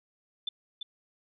sine tone with echo, 3520 Hz, A7, in tune, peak -29 dBFS, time 0.47-0.49 s, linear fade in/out 5 ms, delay 340 ms, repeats 1, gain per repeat -6 dB, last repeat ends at 0.83 s, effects none

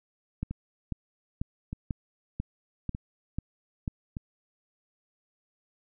two click trains, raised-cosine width 5 ms, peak -18 / -22 dBFS, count 8 / 4, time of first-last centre 0.43-3.878 / 0.51-4.169 s, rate 2.03 / 0.82 Hz, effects none

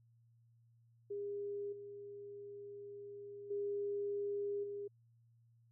sine tone with level steps, 405.9 Hz, G#4, 40 cents flat, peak -39 / -47 / -36 / -41 dBFS, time 1.1-4.88 s, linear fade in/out 10 ms, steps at 1.72 / 3.5 / 4.63 s, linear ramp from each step 10 ms, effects added 116 Hz sine -66 dBFS peak until 5.71 s

